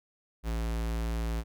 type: tone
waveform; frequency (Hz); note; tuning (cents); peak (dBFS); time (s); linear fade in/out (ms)
square; 56.3; A1; +40; -30; 0.43-1.44; 50
effects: none